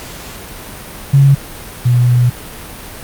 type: tone pair in turn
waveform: sine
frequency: 138.59 / 122.76 Hz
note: C#3 / B2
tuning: 0 / -10 cents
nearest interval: major second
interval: 210 cents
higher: first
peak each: -4 / -7 dBFS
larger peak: first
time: 1.13-1.35 / 1.85-2.3 s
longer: second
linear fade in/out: 10 ms
effects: pink hiss -30 dBFS RMS until 3.03 s + Opus 48 kbps